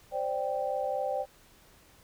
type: chord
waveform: sine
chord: C suspended second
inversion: none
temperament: equal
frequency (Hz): 523.3 / 587.3 / 784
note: C5 / D5 / G5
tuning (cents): 0 / 0 / 0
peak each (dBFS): -33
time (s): 0.11-1.26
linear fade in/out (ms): 50
effects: pink hiss -59 dBFS RMS until 2.03 s